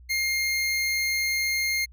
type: tone pair together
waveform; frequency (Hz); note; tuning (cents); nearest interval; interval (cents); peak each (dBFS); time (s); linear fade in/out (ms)
square; 2125 / 4243; C7 / C8; +26 / +23; octave; 1197; -25 / -31; 0.09-1.86; 20
effects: added 61 Hz sine -46 dBFS peak until 1.92 s